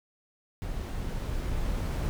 brown noise with level ramp, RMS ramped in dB -34 to -29 dBFS, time 0.62-2.09 s, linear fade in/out 0 ms, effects none

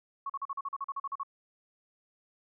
sine tone bursts, 1106 Hz, C#6, 4 cents flat, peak -32 dBFS, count 13, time 0.26-1.233 s, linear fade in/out 5 ms, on 37 ms, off 41 ms, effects none

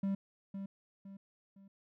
triangle tone with echo, 196 Hz, G3, in tune, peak -29 dBFS, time 0.03-0.15 s, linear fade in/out 5 ms, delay 510 ms, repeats 3, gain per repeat -8 dB, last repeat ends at 1.68 s, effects none

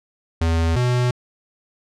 square tone pair in turn, 82.4 / 123.65 Hz, E2 / B2, 0 / +3 cents, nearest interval perfect fifth, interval 703 cents, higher second, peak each -17 dBFS, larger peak neither, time 0.41-0.76 / 0.76-1.11 s, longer neither, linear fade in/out 5 ms, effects low-pass 7000 Hz 12 dB/octave

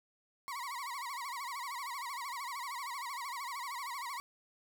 35% pulse tone with vibrato, 1037 Hz, C6, 16 cents flat, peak -37 dBFS, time 0.48-4.2 s, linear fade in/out 0 ms, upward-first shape sine, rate 13 Hz, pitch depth 170 cents each way, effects none

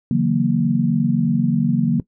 sine chord, F# dominant seventh, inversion second, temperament equal with one note detuned, 141.59 / 164.81 / 185 / 233.1 Hz, C#3 / E3 / F#3 / A#3, +37 / 0 / 0 / 0 cents, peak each -21 / -22 / -21 / -18 dBFS, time 0.11-2 s, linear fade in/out 2 ms, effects noise-tail reverb RT60 0.1 s tail -19 dB re dry

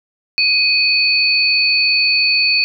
sine tone pair together, 2505 / 4463 Hz, D#7 / C#8, +11 / +11 cents, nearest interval minor seventh, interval 1000 cents, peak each -14 dBFS, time 0.38-2.64 s, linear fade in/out 0 ms, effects none

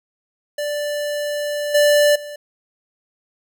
square tone with level steps, 587.3 Hz, D5, in tune, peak -22 / -12 / -31 dBFS, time 0.58-2.36 s, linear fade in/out 5 ms, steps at 1.74 / 2.15 s, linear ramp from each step 10 ms, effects none

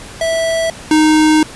square tone pair in turn, 656 / 309.6 Hz, E5 / D#4, -9 / -9 cents, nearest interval octave + minor second, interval 1300 cents, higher first, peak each -14 / -8 dBFS, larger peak second, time 0.21-0.7 / 0.91-1.43 s, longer second, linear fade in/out 2 ms, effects pink hiss -33 dBFS RMS until 1.55 s + resampled to 24000 Hz

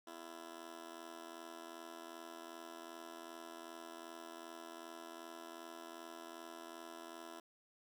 15% pulse tone with amplitude modulation, 335.3 Hz, E4, 30 cents sharp, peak -39 dBFS, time 0.07-7.4 s, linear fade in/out 5 ms, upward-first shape sine, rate 82.6 Hz, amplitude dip 90%, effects none

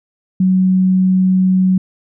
sine tone, 186.4 Hz, F#3, 13 cents sharp, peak -9 dBFS, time 0.4-1.78 s, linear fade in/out 5 ms, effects none

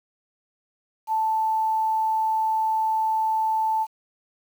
sine tone with quantisation, 880 Hz, A5, in tune, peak -20 dBFS, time 1.07-3.87 s, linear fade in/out 50 ms, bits 8, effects none

